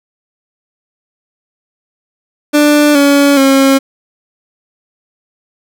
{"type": "tone with pitch steps", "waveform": "30% pulse", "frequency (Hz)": [295.4, 282.9, 270.9], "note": ["D4", "C#4", "C#4"], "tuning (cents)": [10, 35, -40], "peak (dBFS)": -3, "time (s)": [2.53, 3.79], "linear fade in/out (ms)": 20, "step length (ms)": 420, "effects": []}